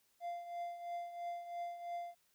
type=tone with tremolo; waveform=triangle; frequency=694 Hz; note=F5; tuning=11 cents flat; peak=-36 dBFS; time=0.2-2.15 s; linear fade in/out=50 ms; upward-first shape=triangle; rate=3 Hz; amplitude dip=70%; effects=white hiss -75 dBFS RMS until 2.34 s